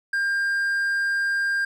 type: tone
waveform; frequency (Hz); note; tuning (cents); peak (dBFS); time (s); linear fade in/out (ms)
triangle; 1600; G6; +35; -19; 0.13-1.65; 5
effects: none